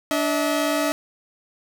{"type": "tone pair together", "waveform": "sawtooth", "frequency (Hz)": [292, 642], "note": ["D4", "E5"], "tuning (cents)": [-10, -46], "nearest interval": "octave + major second", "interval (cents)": 1364, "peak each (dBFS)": -19, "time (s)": [0.11, 0.92], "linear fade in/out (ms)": 0, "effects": []}